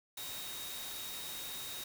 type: tone in noise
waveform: sine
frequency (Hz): 3755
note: A#7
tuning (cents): +12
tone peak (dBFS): -46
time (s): 0.17-1.84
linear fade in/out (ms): 5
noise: white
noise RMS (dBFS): -44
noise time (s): 0.17-1.84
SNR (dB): -5
effects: none